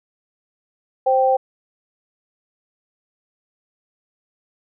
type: tone pair together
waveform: sine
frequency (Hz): 524.2 / 782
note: C5 / G5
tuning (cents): +3 / -4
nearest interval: perfect fifth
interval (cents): 693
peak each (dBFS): -16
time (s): 1.06-1.37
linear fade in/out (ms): 10
effects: none

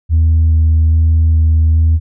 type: tone with vibrato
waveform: sine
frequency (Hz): 80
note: D#2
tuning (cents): +49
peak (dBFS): -5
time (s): 0.09-2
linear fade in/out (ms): 50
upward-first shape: square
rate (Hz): 1.2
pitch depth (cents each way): 9
effects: tanh soft clip ceiling -5 dBFS

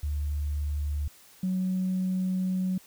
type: tone pair in turn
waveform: sine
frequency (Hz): 73.5 / 185.8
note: D2 / F#3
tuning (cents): +2 / +7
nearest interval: octave + major third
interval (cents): 1605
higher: second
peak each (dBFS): -26 / -24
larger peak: second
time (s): 0.03-1.08 / 1.43-2.78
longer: second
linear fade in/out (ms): 5
effects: tanh soft clip ceiling -21 dBFS + white hiss -55 dBFS RMS until 2.86 s

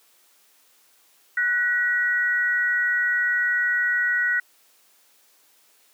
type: tone pair together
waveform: sine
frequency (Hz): 1480 / 1913.6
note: F#6 / A#6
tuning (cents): 0 / +45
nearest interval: major third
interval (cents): 445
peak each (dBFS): -22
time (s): 1.37-4.4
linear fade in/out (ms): 5
effects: white hiss -59 dBFS RMS until 5.93 s + high-pass 300 Hz 12 dB/octave

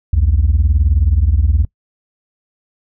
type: beating tone pair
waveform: sine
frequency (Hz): 63 / 82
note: B1 / E2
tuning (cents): +35 / -9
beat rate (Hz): 19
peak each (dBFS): -11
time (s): 0.13-1.65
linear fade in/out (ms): 5
effects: noise-tail reverb RT60 0.1 s tail -24 dB re dry + tanh soft clip ceiling -5 dBFS

